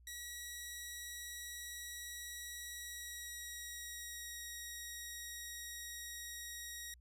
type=tone with pitch glide; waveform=10% pulse; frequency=1923 to 1894.3 Hz; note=B6 to A#6; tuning=-47 to +27 cents; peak=-36 dBFS; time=0.07-6.94 s; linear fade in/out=2 ms; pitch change=-26 cents; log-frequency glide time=2.73-4.4 s; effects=added 60 Hz sine -60 dBFS peak until 7 s